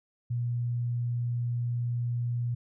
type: tone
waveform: sine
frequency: 120.2 Hz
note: B2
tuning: 46 cents flat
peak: -27 dBFS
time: 0.3-2.55 s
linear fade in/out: 10 ms
effects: none